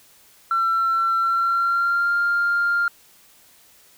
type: tone with pitch glide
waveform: sine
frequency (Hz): 1349 to 1399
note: E6 to F6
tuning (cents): +40 to +3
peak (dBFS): -16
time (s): 0.51-2.88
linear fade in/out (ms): 2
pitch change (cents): +63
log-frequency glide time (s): 1.16-2.15
effects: tanh soft clip ceiling -14 dBFS + white hiss -53 dBFS RMS until 3.97 s